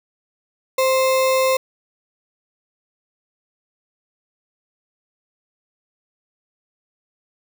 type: tone with sample-and-hold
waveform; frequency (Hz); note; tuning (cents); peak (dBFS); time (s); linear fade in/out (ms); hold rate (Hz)
sine; 523.3; C5; 0; -14; 0.78-1.57; 5; 1575
effects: none